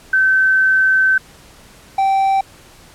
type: tone pair in turn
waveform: sine / triangle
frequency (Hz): 1538 / 777.5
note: G6 / G5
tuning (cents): -33 / -14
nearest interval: octave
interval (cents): 1181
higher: first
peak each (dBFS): -10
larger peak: neither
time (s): 0.13-1.18 / 1.98-2.41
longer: first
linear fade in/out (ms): 5
effects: pink hiss -44 dBFS RMS until 2.94 s + low-pass 12000 Hz 12 dB/octave